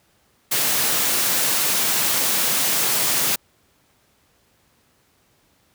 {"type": "high-pass noise", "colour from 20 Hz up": "white", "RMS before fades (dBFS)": -20, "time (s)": [0.51, 3.36], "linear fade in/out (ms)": 10, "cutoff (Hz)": 110, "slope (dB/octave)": 96, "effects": ["pink hiss -61 dBFS RMS until 5.74 s", "high-pass 60 Hz 12 dB/octave"]}